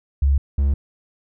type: tone pair in turn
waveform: sine / triangle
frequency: 69.3 / 69.61 Hz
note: C#2 / C#2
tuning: 0 / +8 cents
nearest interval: unison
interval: 8 cents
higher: second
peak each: -13 dBFS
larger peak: neither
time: 0.22-0.38 / 0.58-0.74 s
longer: neither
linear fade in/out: 5 ms
effects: none